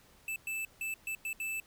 square tone bursts at uneven times, 2637 Hz, E7, in tune, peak -35 dBFS, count 6, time 0.28-0.36 / 0.47-0.65 / 0.81-0.94 / 1.07-1.15 / 1.25-1.33 / 1.4-1.6 s, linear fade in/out 2 ms, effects pink hiss -62 dBFS RMS until 1.66 s

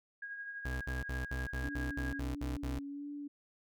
sine tone with tremolo, 1639 Hz, G#6, 23 cents flat, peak -39 dBFS, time 0.22-2.2 s, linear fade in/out 5 ms, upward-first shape triangle, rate 12 Hz, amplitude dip 50%
35% pulse tone bursts, 64 Hz, C2, 38 cents flat, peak -34 dBFS, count 10, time 0.65-2.79 s, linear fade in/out 5 ms, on 160 ms, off 60 ms
sine tone with vibrato, 285.2 Hz, C#4, 49 cents sharp, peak -40 dBFS, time 1.63-3.28 s, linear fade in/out 10 ms, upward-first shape sine, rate 1.5 Hz, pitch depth 28 cents each way
effects none

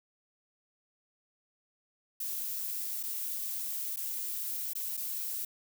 violet noise with dropouts, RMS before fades -36 dBFS, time 2.2-5.45 s, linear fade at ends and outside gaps 5 ms, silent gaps 3.03-3.034 / 3.962-3.97 / 4.734-4.751 / 4.969-4.974 s, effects none

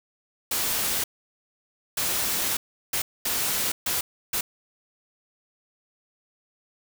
white noise bursts at uneven times, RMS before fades -26 dBFS, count 6, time 0.51-1.04 / 1.97-2.57 / 2.93-3.02 / 3.25-3.72 / 3.86-4.01 / 4.33-4.41 s, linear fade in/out 5 ms, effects none

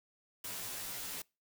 white noise with comb filter, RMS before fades -42 dBFS, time 0.44-1.22 s, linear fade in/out 5 ms, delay 13 ms, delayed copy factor -0.95, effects noise-tail reverb RT60 0.3 s tail -26 dB re dry

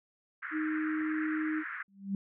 white band-pass noise, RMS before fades -40 dBFS, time 0.42-1.83 s, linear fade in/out 10 ms, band 1300 to 1900 Hz, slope 48 dB/octave
sine tone, 311.1 Hz, D#4, in tune, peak -30 dBFS, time 0.51-1.64 s, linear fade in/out 50 ms
click, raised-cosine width 0.5 ms, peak -37 dBFS, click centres 1.012 s
sine tone with exponential growth, 196.6 Hz, G3, 5 cents sharp, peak -27 dBFS, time 1.88-2.15 s, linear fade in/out 2 ms, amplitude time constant 58 ms
effects none

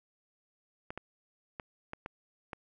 clicks, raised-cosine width 0.5 ms, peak -24 dBFS, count 6, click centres 0.905 / 0.976 / 1.598 / 1.934 / 2.061 / 2.532 s, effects none

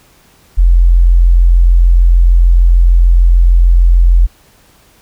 sine tone, 43.31 Hz, F1, 14 cents flat, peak -3 dBFS, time 0.57-4.27 s, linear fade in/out 20 ms, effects pink hiss -47 dBFS RMS until 5.01 s

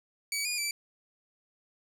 15% pulse tone with pitch steps, 2276 / 2441 / 2326 Hz, C#7 / D#7 / D7, +45 / -34 / -17 cents, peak -23 dBFS, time 0.32-0.71 s, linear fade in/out 2 ms, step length 130 ms, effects none

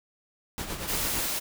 pink noise with tremolo, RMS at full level -32 dBFS, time 0.58-1.26 s, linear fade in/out 0 ms, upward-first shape triangle, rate 8.8 Hz, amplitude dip 65%
white noise, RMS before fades -30 dBFS, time 0.87-1.4 s, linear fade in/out 20 ms
effects none

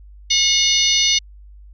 harmonic tone with a mistuned harmonic, 724 Hz, F#5, 38 cents flat, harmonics 3 / 4 / 5 / 6 / 7 / 8, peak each -23 / -21 / -19 / -21 / -24 / -19 dBFS, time 0.3-1.19 s, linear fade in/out 10 ms, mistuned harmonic 8, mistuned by +65 cents, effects added 50 Hz sine -39 dBFS peak until 1.73 s

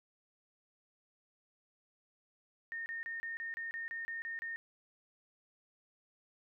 sine tone bursts, 1833 Hz, A#6, 30 cents flat, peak -38 dBFS, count 11, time 2.72-4.56 s, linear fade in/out 0 ms, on 140 ms, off 30 ms, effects none

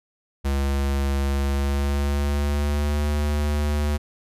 square tone with pitch glide, 69.3 to 73.85 Hz, C#2 to D2, 0 to +10 cents, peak -21 dBFS, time 0.44-3.98 s, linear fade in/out 20 ms, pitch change +110 cents, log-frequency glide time 1.44-3.07 s, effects resampled to 32000 Hz

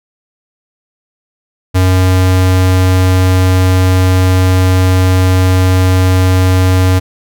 square tone, 92.6 Hz, F#2, 2 cents sharp, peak -7 dBFS, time 1.74-7 s, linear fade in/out 20 ms, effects none

